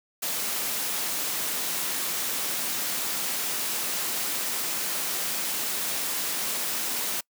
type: high-pass noise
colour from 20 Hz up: white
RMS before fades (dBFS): -29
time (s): 0.22-7.21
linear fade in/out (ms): 10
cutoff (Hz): 150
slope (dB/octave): 24
effects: noise-tail reverb RT60 0.1 s tail -26 dB re dry